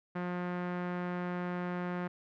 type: tone with low-pass filter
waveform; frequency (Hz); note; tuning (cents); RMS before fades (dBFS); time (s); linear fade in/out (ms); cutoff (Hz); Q
sawtooth; 178; F3; +33; -36; 0.15-2.08; 10; 1700; 1.5
effects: none